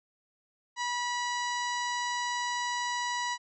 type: harmonic tone with a mistuned harmonic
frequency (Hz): 973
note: B5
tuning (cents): -26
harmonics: 1 / 2 / 3 / 4 / 5 / 6 / 7 / 8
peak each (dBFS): -32 / -35 / -43 / -40 / -45 / -44 / -46 / -49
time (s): 0.76-3.38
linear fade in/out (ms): 50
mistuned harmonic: 4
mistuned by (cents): +25
effects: none